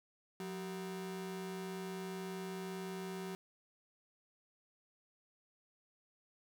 45% pulse ring-modulated tone, 281.8 Hz, C#4, 29 cents sharp, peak -38 dBFS, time 0.4-3.35 s, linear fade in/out 0 ms, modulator 101 Hz, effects 12-bit

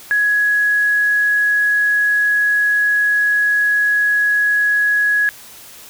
sine tone, 1674 Hz, G#6, 13 cents sharp, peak -12 dBFS, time 0.11-5.29 s, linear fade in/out 0 ms, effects white hiss -39 dBFS RMS until 5.89 s

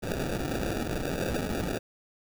violet noise with sample-and-hold, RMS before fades -31 dBFS, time 0.02-1.79 s, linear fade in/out 20 ms, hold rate 1050 Hz, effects none

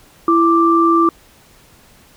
sine tone pair together, 333.5 / 1176.2 Hz, E4 / D6, +20 / +2 cents, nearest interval octave + minor seventh, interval 2182 cents, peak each -12 dBFS, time 0.28-1.09 s, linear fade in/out 2 ms, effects pink hiss -48 dBFS RMS until 2.16 s

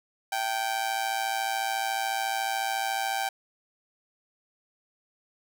sawtooth tone with amplitude modulation, 780 Hz, G5, 9 cents flat, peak -20 dBFS, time 0.32-3.29 s, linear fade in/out 5 ms, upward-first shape sine, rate 114 Hz, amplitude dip 70%, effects none

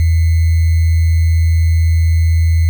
sine tone with sample-and-hold, 82.1 Hz, E2, 6 cents flat, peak -8 dBFS, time 0-2.69 s, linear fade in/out 0 ms, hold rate 2100 Hz, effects none

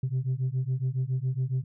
sine beating tone pair, 126.2 / 133.4 Hz, B2 / C3, +38 / +34 cents, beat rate 7.2 Hz, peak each -27 dBFS, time 0.03-1.64 s, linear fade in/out 5 ms, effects tanh soft clip ceiling -22 dBFS

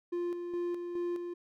triangle tone with tremolo, 349.2 Hz, F4, in tune, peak -29 dBFS, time 0.12-1.34 s, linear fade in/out 10 ms, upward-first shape square, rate 2.4 Hz, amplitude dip 45%, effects none

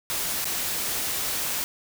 white noise with dropouts, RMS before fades -28 dBFS, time 0.1-1.64 s, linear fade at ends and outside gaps 0 ms, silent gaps 0.444-0.454 s, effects none

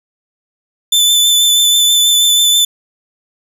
sawtooth tone with vibrato, 3520 Hz, A7, in tune, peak -5 dBFS, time 0.92-2.65 s, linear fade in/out 5 ms, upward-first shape triangle, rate 6.2 Hz, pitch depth 21 cents each way, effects none

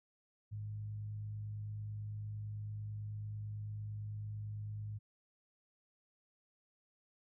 sine tone with frequency modulation, 105.2 Hz, G#2, 23 cents sharp, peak -40 dBFS, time 0.51-4.99 s, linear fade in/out 20 ms, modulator 49 Hz, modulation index 0.26, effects none

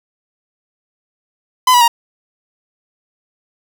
45% pulse tone with pitch steps, 1013 / 974.5 / 937.5 Hz, B5 / B5 / A#5, +44 / -23 / +10 cents, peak -7 dBFS, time 1.67-1.88 s, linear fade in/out 5 ms, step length 70 ms, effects none

